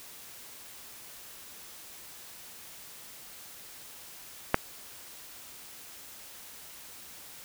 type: click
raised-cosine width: 0.5 ms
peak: -5 dBFS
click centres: 4.544 s
effects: white hiss -48 dBFS RMS until 7.44 s